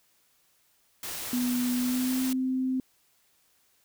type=noise; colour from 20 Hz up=white; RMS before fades=-36 dBFS; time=1.03-2.33 s; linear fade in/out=2 ms
type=tone with pitch glide; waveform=sine; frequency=246.9 to 259.2 Hz; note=B3 to C4; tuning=0 to -16 cents; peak=-25 dBFS; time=1.33-2.8 s; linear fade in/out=2 ms; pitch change=+84 cents; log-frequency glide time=1.77-2.22 s
effects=white hiss -67 dBFS RMS until 3.84 s